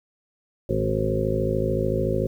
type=harmonic tone with a mistuned harmonic; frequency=53.6 Hz; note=A1; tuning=45 cents flat; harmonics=1 / 2 / 3 / 4 / 5 / 7 / 8 / 9 / 10; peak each=-31 / -28 / -30 / -31 / -33 / -27 / -33 / -31 / -28 dBFS; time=0.69-2.27 s; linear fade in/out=5 ms; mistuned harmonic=2; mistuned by=+54 cents; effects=9-bit